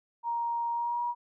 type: tone with pitch glide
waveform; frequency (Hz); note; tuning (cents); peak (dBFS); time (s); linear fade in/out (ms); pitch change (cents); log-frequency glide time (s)
sine; 938 to 958.3; A#5 to A#5; +11 to +48; -28; 0.23-1.15; 50; +37; 0.72-1.03
effects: none